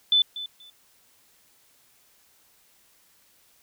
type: tone with echo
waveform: sine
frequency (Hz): 3508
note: A7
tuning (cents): -6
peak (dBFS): -16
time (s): 0.12-0.22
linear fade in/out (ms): 2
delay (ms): 240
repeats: 2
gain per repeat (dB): -15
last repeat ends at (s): 0.7
effects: white hiss -61 dBFS RMS until 3.62 s